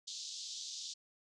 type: band-pass noise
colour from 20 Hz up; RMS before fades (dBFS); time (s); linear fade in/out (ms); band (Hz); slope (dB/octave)
pink; -45; 0.07-0.94; 10; 3500 to 7000; 48
effects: none